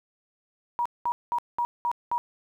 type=tone bursts; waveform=sine; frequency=956 Hz; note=A#5; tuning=43 cents sharp; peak=-23 dBFS; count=6; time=0.79-2.18 s; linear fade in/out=0 ms; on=65 ms; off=200 ms; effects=10-bit